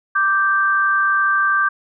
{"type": "tone pair together", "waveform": "sine", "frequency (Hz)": [1174.7, 1568], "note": ["D6", "G6"], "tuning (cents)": [0, 0], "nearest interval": "perfect fourth", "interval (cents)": 500, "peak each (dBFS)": [-17, -16], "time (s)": [0.15, 1.69], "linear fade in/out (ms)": 10, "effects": []}